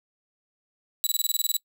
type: tone bursts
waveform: 15% pulse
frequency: 3925 Hz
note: B7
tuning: 11 cents flat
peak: -14 dBFS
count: 11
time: 1.04-1.566 s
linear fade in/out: 0 ms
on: 26 ms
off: 24 ms
effects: noise-tail reverb RT60 0.1 s tail -23 dB re dry